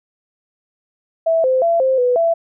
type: tone with pitch steps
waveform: sine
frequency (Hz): 656 / 518 / 675 / 525 / 494.8 / 668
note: E5 / C5 / E5 / C5 / B4 / E5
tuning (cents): -9 / -17 / +41 / +6 / +3 / +23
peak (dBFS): -12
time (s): 1.26-2.34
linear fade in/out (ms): 10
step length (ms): 180
effects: none